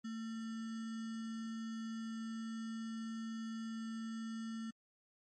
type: tone with sample-and-hold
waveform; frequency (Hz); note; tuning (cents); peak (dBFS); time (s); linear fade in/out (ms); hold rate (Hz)
sine; 224.7; A3; +37; -40; 0.04-4.71; 10; 1575
effects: MP3 32 kbps